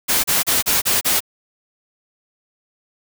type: noise bursts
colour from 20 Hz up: white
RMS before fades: -17 dBFS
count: 6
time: 0.08-1.205 s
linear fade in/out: 20 ms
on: 160 ms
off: 33 ms
effects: none